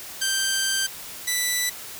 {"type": "tone pair in turn", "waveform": "10% pulse", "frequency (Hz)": [1568, 1980.1], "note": ["G6", "B6"], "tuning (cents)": [0, 4], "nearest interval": "major third", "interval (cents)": 404, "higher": "second", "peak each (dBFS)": -13, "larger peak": "neither", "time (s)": [[0.21, 0.87], [1.27, 1.7]], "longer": "first", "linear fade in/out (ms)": 10, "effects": ["white hiss -38 dBFS RMS until 1.99 s"]}